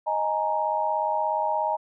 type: chord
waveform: sine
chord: D# suspended fourth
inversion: none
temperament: equal with one note detuned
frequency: 622.3 / 835.4 / 932.3 Hz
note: D#5 / G#5 / A#5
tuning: 0 / +10 / 0 cents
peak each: -28 / -27 / -26 dBFS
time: 0.06-1.77 s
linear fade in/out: 20 ms
effects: none